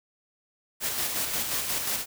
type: noise with tremolo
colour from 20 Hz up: white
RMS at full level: -28 dBFS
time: 0.8-2.06 s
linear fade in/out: 50 ms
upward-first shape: square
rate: 5.6 Hz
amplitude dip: 35%
effects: none